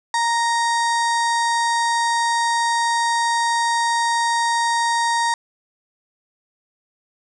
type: harmonic tone with a mistuned harmonic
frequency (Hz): 932.3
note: A#5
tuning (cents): 0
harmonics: 1 / 2 / 4 / 5 / 6 / 7 / 8 / 9 / 10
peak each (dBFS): -18 / -24 / -30 / -32 / -34 / -35 / -36 / -37 / -38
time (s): 0.14-5.34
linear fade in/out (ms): 2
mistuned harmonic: 7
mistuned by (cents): +20
effects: none